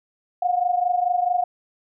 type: tone pair together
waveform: sine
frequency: 710.4 / 735 Hz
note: F5 / F#5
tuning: +29 / -12 cents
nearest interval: minor second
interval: 59 cents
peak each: -20 / -23 dBFS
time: 0.42-1.44 s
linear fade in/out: 5 ms
effects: none